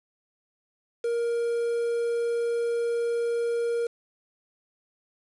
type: tone with quantisation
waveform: triangle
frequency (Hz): 469.4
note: A#4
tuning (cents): +12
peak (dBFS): -22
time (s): 1.04-3.87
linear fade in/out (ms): 5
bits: 7
effects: low-pass 7000 Hz 12 dB/octave